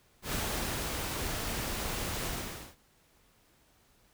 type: noise with ADSR envelope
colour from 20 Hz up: pink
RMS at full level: -33 dBFS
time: 0.22-2.76 s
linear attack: 100 ms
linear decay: 580 ms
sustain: -2 dB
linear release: 490 ms
effects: pink hiss -66 dBFS RMS until 4.13 s